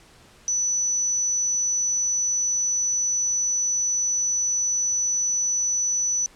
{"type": "tone", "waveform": "sine", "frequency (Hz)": 5960, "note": "F#8", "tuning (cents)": 12, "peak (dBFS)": -20, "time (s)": [0.48, 6.26], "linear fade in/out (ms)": 0, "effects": ["pink hiss -52 dBFS RMS until 6.35 s", "low-pass 9000 Hz 12 dB/octave"]}